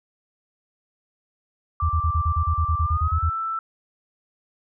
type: tone with pitch glide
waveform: sine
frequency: 1174.7 to 1326.2 Hz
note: D6 to E6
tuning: 0 to +10 cents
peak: -24 dBFS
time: 1.8-3.59 s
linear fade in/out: 2 ms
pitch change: +210 cents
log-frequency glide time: 2.83-3.23 s
type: tone bursts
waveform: sine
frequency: 80.2 Hz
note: E2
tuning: 47 cents flat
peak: -18 dBFS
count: 14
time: 1.82-3.298 s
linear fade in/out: 10 ms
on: 74 ms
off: 34 ms
effects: none